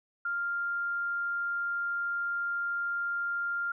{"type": "tone", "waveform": "sine", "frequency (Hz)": 1396.9, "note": "F6", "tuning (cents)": 0, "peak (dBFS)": -29, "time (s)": [0.25, 3.72], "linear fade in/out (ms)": 5, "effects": []}